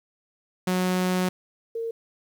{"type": "tone pair in turn", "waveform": ["sawtooth", "sine"], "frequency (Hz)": [183.2, 457.5], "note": ["F#3", "A#4"], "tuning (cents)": [-17, -32], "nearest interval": "octave + major third", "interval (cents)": 1585, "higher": "second", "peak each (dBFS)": [-18, -27], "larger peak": "first", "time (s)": [[0.67, 1.29], [1.75, 1.91]], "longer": "first", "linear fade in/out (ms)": 5, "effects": ["10-bit"]}